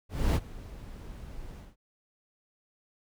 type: noise with ADSR envelope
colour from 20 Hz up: brown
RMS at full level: -22 dBFS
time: 0.09-1.76 s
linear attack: 260 ms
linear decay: 46 ms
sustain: -21 dB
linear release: 170 ms
effects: none